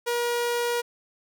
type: tone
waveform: sawtooth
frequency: 477.9 Hz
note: A#4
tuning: 43 cents sharp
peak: -20 dBFS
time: 0.06-0.82 s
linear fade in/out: 20 ms
effects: none